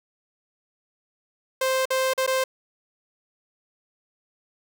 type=tone with dropouts; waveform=sawtooth; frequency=523.3 Hz; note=C5; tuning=in tune; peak=-17 dBFS; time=1.61-2.44 s; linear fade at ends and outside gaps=5 ms; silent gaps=1.855-1.904 / 2.136-2.177 / 2.265-2.275 s; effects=none